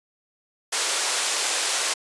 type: band-pass noise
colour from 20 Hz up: white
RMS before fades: -25 dBFS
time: 0.72-1.94 s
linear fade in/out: 10 ms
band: 400 to 9100 Hz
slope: 24 dB/octave
effects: resampled to 24000 Hz